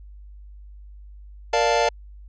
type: chord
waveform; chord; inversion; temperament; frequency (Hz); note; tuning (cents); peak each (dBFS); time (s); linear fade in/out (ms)
square; Bb major seventh; none; equal; 466.2 / 587.3 / 698.5 / 880; Bb4 / D5 / F5 / A5; 0 / 0 / 0 / 0; -24; 1.53-1.89; 5
effects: added 50 Hz sine -40 dBFS peak until 2.28 s + resampled to 16000 Hz